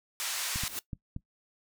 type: band-pass noise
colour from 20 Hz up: white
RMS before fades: -34 dBFS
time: 0.2-0.68 s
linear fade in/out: 0 ms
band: 1000 to 9200 Hz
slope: 12 dB/octave
type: noise with exponential growth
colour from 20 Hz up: white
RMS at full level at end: -33 dBFS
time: 0.5-0.79 s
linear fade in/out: 1 ms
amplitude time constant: 61 ms
type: clicks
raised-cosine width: 5 ms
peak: -24 dBFS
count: 4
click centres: 0.559 / 0.636 / 0.932 / 1.164 s
effects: noise-tail reverb RT60 0.1 s tail -19 dB re dry